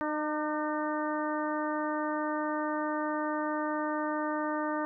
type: harmonic tone with a mistuned harmonic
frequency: 304.1 Hz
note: D#4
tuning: 40 cents flat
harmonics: 1 / 2 / 3 / 4 / 5 / 6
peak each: -33 / -35 / -36 / -37 / -41 / -43 dBFS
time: 0.01-4.85 s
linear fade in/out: 0 ms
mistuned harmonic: 4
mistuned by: -22 cents
effects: none